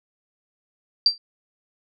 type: tone with exponential decay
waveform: sine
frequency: 4699 Hz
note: D8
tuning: in tune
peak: -9 dBFS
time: 1.06-1.18 s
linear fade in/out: 2 ms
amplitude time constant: 25 ms
effects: none